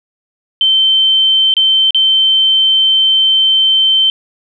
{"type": "tone with dropouts", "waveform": "sine", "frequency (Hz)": 3100, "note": "G7", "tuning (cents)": -20, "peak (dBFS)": -7, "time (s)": [0.61, 4.1], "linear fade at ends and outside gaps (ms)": 1, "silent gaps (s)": [[1.54, 1.567], [1.907, 1.946]], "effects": []}